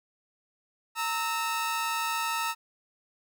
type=tone pair together; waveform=sawtooth; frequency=919 / 1302.1 Hz; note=A#5 / E6; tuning=-25 / -22 cents; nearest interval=tritone; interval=603 cents; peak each=-27 dBFS; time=0.95-2.55 s; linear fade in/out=50 ms; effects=none